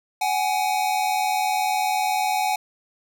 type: tone pair together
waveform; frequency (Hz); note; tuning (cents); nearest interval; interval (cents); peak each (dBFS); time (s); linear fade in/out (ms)
square; 754 / 834; F#5 / G#5; +32 / +7; major second; 175; -24; 0.21-2.56; 5
effects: none